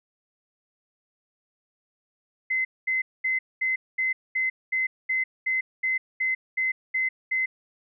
sine tone bursts, 2053 Hz, C7, 33 cents flat, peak -22 dBFS, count 14, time 2.5-7.46 s, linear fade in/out 10 ms, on 150 ms, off 220 ms, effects none

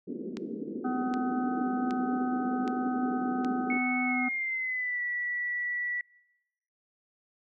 pink band-pass noise, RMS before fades -37 dBFS, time 0.07-3.78 s, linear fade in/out 5 ms, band 200 to 430 Hz, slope 48 dB/octave
click train, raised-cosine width 0.2 ms, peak -23 dBFS, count 5, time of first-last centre 0.37-3.447 s, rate 1.3 Hz
harmonic tone, 252 Hz, B3, 35 cents sharp, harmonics 1 / 3 / 5 / 6, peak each -29 / -35 / -40 / -45 dBFS, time 0.84-4.29 s, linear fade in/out 10 ms
sine tone with pitch glide, 2203 to 1951.3 Hz, C#7 to B6, -11 to -21 cents, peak -29 dBFS, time 3.7-6.01 s, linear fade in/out 2 ms, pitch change -210 cents, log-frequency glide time 4.04-5.02 s
effects noise-tail reverb RT60 1.0 s tail -25 dB re dry

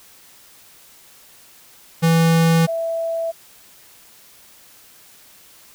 square / sine tone pair in turn, 164.81 / 661 Hz, E3 / E5, 0 / +5 cents, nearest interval 2 octaves, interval 2405 cents, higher second, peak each -13 / -20 dBFS, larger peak first, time 2.02-2.67 / 2.67-3.32 s, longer neither, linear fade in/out 20 ms, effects white hiss -48 dBFS RMS until 5.74 s

